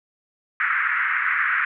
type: band-pass noise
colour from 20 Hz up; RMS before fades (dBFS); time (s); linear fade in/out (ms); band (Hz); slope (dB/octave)
pink; -22; 0.6-1.65; 2; 1300 to 2100; 48
effects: none